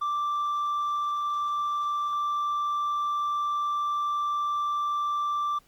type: tone with hard clipping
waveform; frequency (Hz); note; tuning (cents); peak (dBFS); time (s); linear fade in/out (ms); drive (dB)
triangle; 1174.7; D6; 0; -24; 0.01-5.59; 10; 1
effects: pink hiss -62 dBFS RMS until 5.67 s + Opus 24 kbps